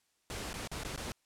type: noise with dropouts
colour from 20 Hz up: pink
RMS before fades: -40 dBFS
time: 0.3-1.12 s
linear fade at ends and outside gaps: 1 ms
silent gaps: 0.531-0.54 / 0.675-0.715 / 0.835-0.848 / 0.962-0.976 s
effects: white hiss -75 dBFS RMS until 1.25 s + low-pass 10000 Hz 12 dB/octave